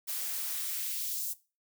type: noise with high-pass filter sweep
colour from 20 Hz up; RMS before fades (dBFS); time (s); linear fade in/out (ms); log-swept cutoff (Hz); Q
blue; -35; 0.07-1.34; 20; 280 to 6700; 1
effects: noise-tail reverb RT60 0.3 s tail -18 dB re dry